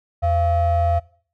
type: ring-modulated tone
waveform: triangle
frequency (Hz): 302.3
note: D#4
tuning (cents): -50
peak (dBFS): -11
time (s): 0.22-1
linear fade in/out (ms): 20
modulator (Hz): 386
effects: noise-tail reverb RT60 0.5 s tail -21 dB re dry